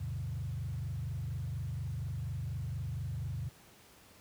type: tone with frequency modulation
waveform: sine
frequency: 108.4 Hz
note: A2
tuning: 25 cents flat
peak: -34 dBFS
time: 0-3.49 s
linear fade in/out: 10 ms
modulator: 24.2 Hz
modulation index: 1.5
effects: pink hiss -59 dBFS RMS until 4.2 s + high-pass 60 Hz 12 dB/octave